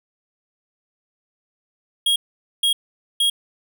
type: tone bursts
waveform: square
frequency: 3278 Hz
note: G#7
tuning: 23 cents flat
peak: -16 dBFS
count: 3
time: 2.06-3.3 s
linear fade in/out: 5 ms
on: 100 ms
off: 470 ms
effects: none